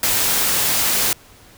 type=noise; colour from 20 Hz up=white; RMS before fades=-18 dBFS; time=0.03-1.13 s; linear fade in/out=2 ms; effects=pink hiss -47 dBFS RMS until 1.57 s